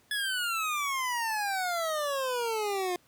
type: exponential sweep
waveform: 25% pulse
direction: down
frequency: 1713 to 351.4 Hz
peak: -25 dBFS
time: 0.11-2.96 s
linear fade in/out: 2 ms
effects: pink hiss -64 dBFS RMS until 3.07 s + high-pass 80 Hz 12 dB/octave

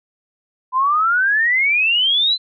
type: exponential sweep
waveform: sine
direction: up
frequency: 1000 to 4109 Hz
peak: -13 dBFS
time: 0.72-2.38 s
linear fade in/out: 50 ms
effects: none

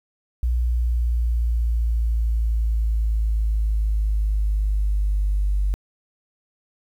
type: exponential sweep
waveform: sine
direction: down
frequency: 60.4 to 48.98 Hz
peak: -17 dBFS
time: 0.43-5.74 s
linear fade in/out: 0 ms
effects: tanh soft clip ceiling -13 dBFS + 9-bit

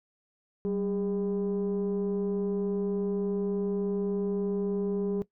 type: tone pair together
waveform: sine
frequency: 192.25 / 406.2 Hz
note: G3 / G#4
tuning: -33 / -38 cents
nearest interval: octave + minor second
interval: 1295 cents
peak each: -28 dBFS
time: 0.65-5.22 s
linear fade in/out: 0 ms
effects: noise-tail reverb RT60 0.1 s tail -19 dB re dry + tanh soft clip ceiling -23 dBFS

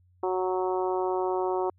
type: harmonic tone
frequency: 185 Hz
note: F#3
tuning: in tune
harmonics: 2 / 3 / 4 / 5 / 6 / 7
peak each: -27 / -35 / -32 / -33 / -38 / -44 dBFS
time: 0.23-1.7 s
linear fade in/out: 5 ms
effects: added 90 Hz sine -59 dBFS peak until 1.78 s

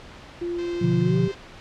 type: tone with pitch glide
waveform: sine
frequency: 346.5 to 393.5 Hz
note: F4 to G4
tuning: -14 to +7 cents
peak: -25 dBFS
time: 0.41-1.32 s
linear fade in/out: 10 ms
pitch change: +221 cents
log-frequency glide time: 1-1.19 s
type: tone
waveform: 5% pulse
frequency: 520 Hz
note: C5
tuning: 11 cents flat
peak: -27 dBFS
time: 0.58-1.35 s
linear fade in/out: 10 ms
type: chord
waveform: sine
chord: B diminished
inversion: none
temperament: equal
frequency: 123.47 / 146.83 / 174.61 Hz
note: B2 / D3 / F3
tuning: 0 / 0 / 0 cents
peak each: -24 / -24 / -21 dBFS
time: 0.81-1.28 s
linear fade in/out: 10 ms
effects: pink hiss -43 dBFS RMS until 1.6 s + low-pass 4000 Hz 12 dB/octave

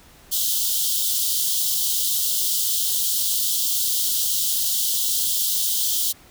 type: high-pass noise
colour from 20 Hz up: white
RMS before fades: -22 dBFS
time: 0.31-6.13 s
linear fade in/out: 20 ms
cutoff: 3000 Hz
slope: 96 dB/octave
effects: pink hiss -50 dBFS RMS until 6.3 s

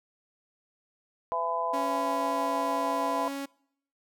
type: harmonic tone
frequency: 167.6 Hz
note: E3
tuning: 29 cents sharp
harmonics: 3 / 4 / 5 / 6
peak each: -36 / -32 / -37 / -29 dBFS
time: 1.32-3.28 s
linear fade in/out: 0 ms
type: tone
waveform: sawtooth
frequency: 277.2 Hz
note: C#4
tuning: in tune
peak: -29 dBFS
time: 1.73-3.46 s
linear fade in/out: 10 ms
effects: noise-tail reverb RT60 0.7 s tail -25 dB re dry

